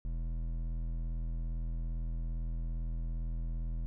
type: tone with hard clipping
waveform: sine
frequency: 41.2 Hz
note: E1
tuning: in tune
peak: -35 dBFS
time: 0.05-3.86 s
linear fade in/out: 0 ms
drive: 10 dB
effects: none